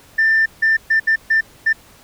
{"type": "tone bursts at uneven times", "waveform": "sine", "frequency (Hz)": 1785, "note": "A6", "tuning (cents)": 24, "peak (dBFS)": -10, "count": 6, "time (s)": [[0.18, 0.46], [0.62, 0.77], [0.9, 1], [1.07, 1.16], [1.3, 1.41], [1.66, 1.73]], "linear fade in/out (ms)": 10, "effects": ["tanh soft clip ceiling -8 dBFS", "pink hiss -47 dBFS RMS until 2.03 s"]}